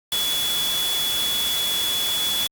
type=tone in noise; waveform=sine; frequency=3408 Hz; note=G#7; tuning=44 cents sharp; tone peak=-22 dBFS; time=0.12-2.47 s; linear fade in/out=2 ms; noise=white; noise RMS=-27 dBFS; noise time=0.12-2.47 s; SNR=+2 dB; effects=Opus 48 kbps